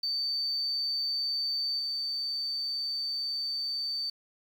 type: tone with level steps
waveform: sine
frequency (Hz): 4571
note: D8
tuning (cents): -48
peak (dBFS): -28 / -30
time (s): 0.03-4.1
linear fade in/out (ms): 5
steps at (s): 1.79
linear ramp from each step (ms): 5
effects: 9-bit